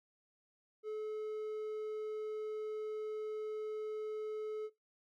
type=tone; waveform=triangle; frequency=430 Hz; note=A4; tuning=40 cents flat; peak=-36 dBFS; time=0.83-4.7 s; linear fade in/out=50 ms; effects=noise-tail reverb RT60 0.2 s tail -20 dB re dry